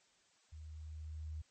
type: tone with level ramp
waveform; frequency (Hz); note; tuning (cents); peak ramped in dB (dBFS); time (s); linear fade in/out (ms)
sine; 77.78; D#2; 0; -48 to -40; 0.52-1.42; 10
effects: white hiss -71 dBFS RMS until 1.5 s + MP3 32 kbps